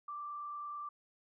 sine tone with frequency modulation, 1174.7 Hz, D6, in tune, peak -40 dBFS, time 0.08-0.89 s, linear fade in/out 5 ms, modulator 29.2 Hz, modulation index 0.47, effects none

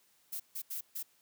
violet noise bursts at uneven times, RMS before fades -39 dBFS, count 4, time 0.32-0.4 / 0.55-0.62 / 0.7-0.81 / 0.95-1.03 s, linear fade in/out 10 ms, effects white hiss -69 dBFS RMS until 1.21 s + high-pass 80 Hz 12 dB/octave

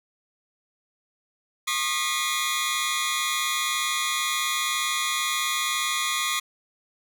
20% pulse tone cluster, 1083 / 1222 / 1943 / 2064 / 3400 Hz, C#6 / D#6 / B6 / C7 / G#7, -41 / -32 / -29 / -24 / +40 cents, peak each -26 / -24 / -27 / -28 / -24 dBFS, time 1.67-6.4 s, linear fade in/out 10 ms, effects none

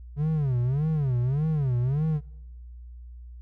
triangle tone with vibrato, 138.59 Hz, C#3, in tune, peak -20 dBFS, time 0.16-2.21 s, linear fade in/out 50 ms, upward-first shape sine, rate 1.7 Hz, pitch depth 240 cents each way, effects noise-tail reverb RT60 1.0 s tail -24 dB re dry + added 60 Hz sine -40 dBFS peak until 3.41 s

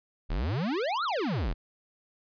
square exponential two-way sweep, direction up then down, 33.51 to 1440 to 33.51 Hz, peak -28 dBFS, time 0.29-1.54 s, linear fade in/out 20 ms, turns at 1.04 s, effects resampled to 11025 Hz

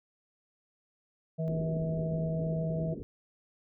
harmonic tone, 161.2 Hz, E3, 38 cents flat, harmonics 1 / 3 / 4, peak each -30 / -40 / -37 dBFS, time 1.38-2.95 s, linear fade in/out 20 ms
white low-pass noise, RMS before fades -42 dBFS, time 1.48-3.03 s, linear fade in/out 0 ms, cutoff 450 Hz, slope 48 dB/octave
effects none

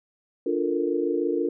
sine chord, Bb major seventh, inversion first, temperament equal, 293.7 / 349.2 / 440 / 466.2 Hz, D4 / F4 / A4 / Bb4, 0 / 0 / 0 / 0 cents, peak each -28 / -26 / -30 / -28 dBFS, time 0.46-1.49 s, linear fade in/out 5 ms, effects none

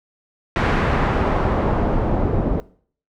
pink noise with low-pass filter sweep, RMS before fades -19 dBFS, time 0.56-2.6 s, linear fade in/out 0 ms, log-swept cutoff 2000 to 510 Hz, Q 0.88, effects noise-tail reverb RT60 0.5 s tail -20 dB re dry

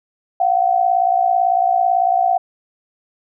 sine tone pair together, 699 / 757 Hz, F5 / F#5, +1 / +39 cents, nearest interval minor second, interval 138 cents, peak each -16 / -15 dBFS, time 0.4-2.38 s, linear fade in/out 5 ms, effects none

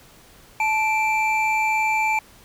triangle tone pair together, 871.8 / 2349 Hz, A5 / D7, -16 / 0 cents, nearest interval octave + perfect fourth, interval 1716 cents, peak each -19 / -20 dBFS, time 0.6-2.19 s, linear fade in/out 2 ms, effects pink hiss -50 dBFS RMS until 2.44 s

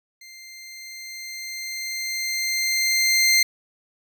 20% pulse tone with level ramp, 2093 Hz, C7, in tune, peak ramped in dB -37 to -9 dBFS, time 0.21-3.43 s, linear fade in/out 5 ms, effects none

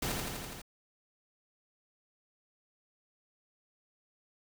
pink noise with echo, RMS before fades -34 dBFS, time 0.02-0.12 s, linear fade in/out 5 ms, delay 83 ms, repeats 6, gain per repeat -2 dB, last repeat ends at 0.618 s, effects none

